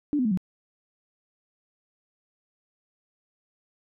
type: tone with pitch steps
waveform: sine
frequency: 293.7 / 251.3 / 215 / 183.95 Hz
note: D4 / B3 / A3 / F#3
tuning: 0 / +30 / -40 / -10 cents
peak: -21 dBFS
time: 0.13-0.374 s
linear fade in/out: 0 ms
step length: 61 ms
effects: none